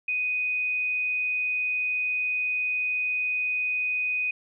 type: tone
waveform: sine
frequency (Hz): 2493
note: D#7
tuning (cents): +3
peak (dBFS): -24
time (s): 0.08-4.31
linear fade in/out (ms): 5
effects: none